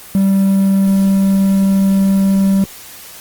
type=tone with quantisation; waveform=triangle; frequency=194.6 Hz; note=G3; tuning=12 cents flat; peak=-7 dBFS; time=0.15-2.64 s; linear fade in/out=0 ms; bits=6; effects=white hiss -35 dBFS RMS until 3.2 s + Opus 24 kbps